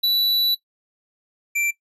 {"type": "tone pair in turn", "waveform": "square", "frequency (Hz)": [3951, 2349], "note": ["B7", "D7"], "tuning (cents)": [0, 0], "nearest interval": "major sixth", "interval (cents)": 900, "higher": "first", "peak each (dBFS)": [-17, -21], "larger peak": "first", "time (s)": [[0.03, 0.55], [1.55, 1.71]], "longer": "first", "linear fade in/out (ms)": 10, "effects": ["noise-tail reverb RT60 0.1 s tail -18 dB re dry", "resampled to 32000 Hz"]}